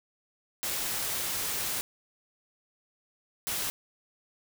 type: noise bursts at uneven times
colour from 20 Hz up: white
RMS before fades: -32 dBFS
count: 2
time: 0.63-1.81 / 3.47-3.7 s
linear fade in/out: 0 ms
effects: none